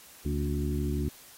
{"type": "harmonic tone with a mistuned harmonic", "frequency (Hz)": 72.4, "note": "D2", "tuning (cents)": -24, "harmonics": [1, 2, 3, 4, 5], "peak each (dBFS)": [-30, -33, -35, -36, -37], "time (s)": [0.25, 1.09], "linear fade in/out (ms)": 5, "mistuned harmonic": 3, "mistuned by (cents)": 58, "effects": ["white hiss -52 dBFS RMS until 1.37 s", "AAC 48 kbps"]}